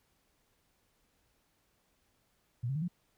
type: tone with pitch steps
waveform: sine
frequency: 120 / 136.26 / 154.72 / 175.69 Hz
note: B2 / C#3 / D#3 / F3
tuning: -49 / -29 / -9 / +11 cents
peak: -31 dBFS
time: 2.63-2.882 s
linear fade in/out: 10 ms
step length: 63 ms
effects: pink hiss -74 dBFS RMS until 3.17 s